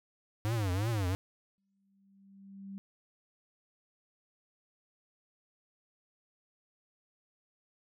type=tone with vibrato; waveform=square; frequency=102.6 Hz; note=G#2; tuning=21 cents flat; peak=-30 dBFS; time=0.45-1.15 s; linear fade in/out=0 ms; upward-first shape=triangle; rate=2.8 Hz; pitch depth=280 cents each way
type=tone with exponential growth; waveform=sine; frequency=196 Hz; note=G3; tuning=in tune; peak=-39 dBFS; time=1.58-2.78 s; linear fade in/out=0 ms; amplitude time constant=260 ms
effects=none